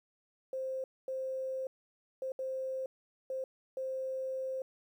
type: tone bursts at uneven times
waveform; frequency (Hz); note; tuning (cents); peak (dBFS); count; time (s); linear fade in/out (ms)
sine; 525; C5; +6; -34; 6; 0.53-0.84 / 1.08-1.67 / 2.22-2.32 / 2.39-2.86 / 3.3-3.44 / 3.77-4.62; 2
effects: 11-bit